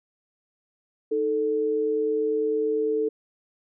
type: tone pair together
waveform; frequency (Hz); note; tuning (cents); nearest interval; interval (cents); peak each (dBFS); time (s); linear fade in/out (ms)
sine; 311.1 / 440; D#4 / A4; 0 / 0; tritone; 600; -30 / -22; 1.11-3.09; 10
effects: none